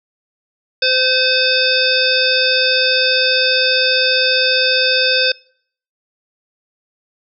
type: harmonic tone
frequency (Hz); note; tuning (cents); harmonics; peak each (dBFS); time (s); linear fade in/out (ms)
515; C5; -28; 1 / 3 / 5 / 7 / 9 / 10; -19 / -19 / -19 / -19 / -19 / -19; 0.82-5.32; 5
effects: noise-tail reverb RT60 0.6 s tail -26 dB re dry